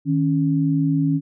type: tone pair together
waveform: sine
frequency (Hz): 156.16 / 277.2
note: D#3 / C#4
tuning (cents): +7 / 0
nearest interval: minor seventh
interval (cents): 993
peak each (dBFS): -19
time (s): 0.05-1.21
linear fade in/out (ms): 50
effects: none